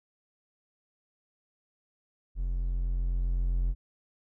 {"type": "tone with level ramp", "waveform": "triangle", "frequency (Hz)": 43.84, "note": "F1", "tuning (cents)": 7, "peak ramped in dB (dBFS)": [-26, -22], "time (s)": [2.35, 3.75], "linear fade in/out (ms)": 50, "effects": []}